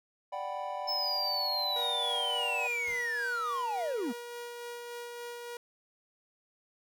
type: chord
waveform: triangle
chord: G major seventh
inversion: second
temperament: equal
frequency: 587.3 / 740 / 784 / 987.8 Hz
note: D5 / F#5 / G5 / B5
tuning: 0 / 0 / 0 / 0 cents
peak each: -38 dBFS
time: 0.32-2.68 s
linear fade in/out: 10 ms
type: linear sweep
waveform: triangle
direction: down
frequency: 5270 to 204.3 Hz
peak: -29 dBFS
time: 0.87-4.13 s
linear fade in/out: 20 ms
type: tone with tremolo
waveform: sawtooth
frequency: 478.2 Hz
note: A#4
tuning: 44 cents sharp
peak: -35 dBFS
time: 1.76-5.57 s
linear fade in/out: 2 ms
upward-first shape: sine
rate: 3.5 Hz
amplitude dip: 25%
type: noise with exponential decay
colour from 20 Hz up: pink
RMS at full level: -49 dBFS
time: 2.87-3.25 s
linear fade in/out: 5 ms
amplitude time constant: 81 ms
effects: none